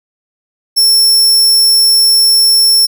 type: tone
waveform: sawtooth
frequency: 5400 Hz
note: E8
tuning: 41 cents sharp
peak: -3 dBFS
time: 0.76-2.87 s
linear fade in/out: 20 ms
effects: none